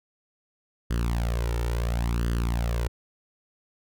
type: tone with flanger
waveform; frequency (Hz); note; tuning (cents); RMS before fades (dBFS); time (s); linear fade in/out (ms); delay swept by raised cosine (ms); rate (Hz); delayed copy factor
sawtooth; 58.27; A#1; 0; -26; 0.9-2.88; 10; 0.63 to 2.23; 0.72; +0.75
effects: none